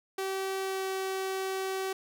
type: tone with pitch glide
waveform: sawtooth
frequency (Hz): 384.4 to 382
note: G4 to G4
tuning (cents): -34 to -45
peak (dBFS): -27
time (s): 0.18-1.93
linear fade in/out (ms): 5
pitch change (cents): -11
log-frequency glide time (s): 0.59-0.85
effects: none